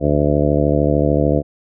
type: harmonic tone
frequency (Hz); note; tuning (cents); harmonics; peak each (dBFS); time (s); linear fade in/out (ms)
73.42; D2; 0; 1 / 2 / 3 / 4 / 5 / 6 / 7 / 8 / 9; -21 / -19 / -24 / -19 / -24 / -23 / -20 / -25 / -23; 0-1.43; 50
effects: none